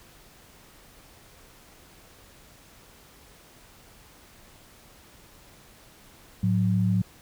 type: tone pair together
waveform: sine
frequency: 108.52 / 182.5 Hz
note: A2 / F#3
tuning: -23 / -24 cents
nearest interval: major sixth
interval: 899 cents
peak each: -23 dBFS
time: 6.43-7.02 s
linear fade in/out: 5 ms
effects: pink hiss -53 dBFS RMS until 7.21 s

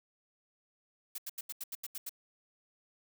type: noise bursts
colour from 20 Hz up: blue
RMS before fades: -40 dBFS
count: 9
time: 1.15-2.094 s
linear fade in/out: 5 ms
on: 32 ms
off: 82 ms
effects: none

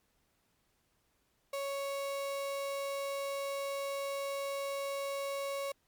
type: tone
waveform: 35% pulse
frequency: 555 Hz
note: C#5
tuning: 2 cents sharp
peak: -33 dBFS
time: 1.53-5.72 s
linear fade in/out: 5 ms
effects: pink hiss -75 dBFS RMS until 5.87 s + MP3 96 kbps

